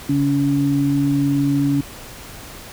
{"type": "tone pair together", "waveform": "sine", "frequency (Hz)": [140.6, 282.2], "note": ["C#3", "C#4"], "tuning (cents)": [25, 31], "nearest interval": "octave", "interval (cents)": 1206, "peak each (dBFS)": [-20, -16], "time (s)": [0.09, 1.81], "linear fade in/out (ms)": 5, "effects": ["pink hiss -37 dBFS RMS until 2.72 s"]}